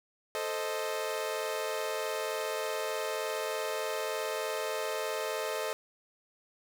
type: chord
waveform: sawtooth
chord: A diminished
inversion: none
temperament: equal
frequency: 440 / 523.3 / 622.3 Hz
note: A4 / C5 / Eb5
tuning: 0 / 0 / 0 cents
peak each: -32 / -34 / -32 dBFS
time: 0.35-5.73 s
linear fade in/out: 0 ms
effects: none